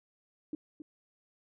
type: tone with echo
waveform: sine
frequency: 305 Hz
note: D#4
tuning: 34 cents flat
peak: -33 dBFS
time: 0.53-0.55 s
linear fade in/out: 2 ms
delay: 270 ms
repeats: 1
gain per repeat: -9 dB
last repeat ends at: 0.82 s
effects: none